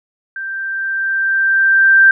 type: tone with level ramp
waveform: sine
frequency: 1571 Hz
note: G6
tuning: 3 cents sharp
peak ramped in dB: -22 to -4 dBFS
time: 0.36-2.11 s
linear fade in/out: 2 ms
effects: none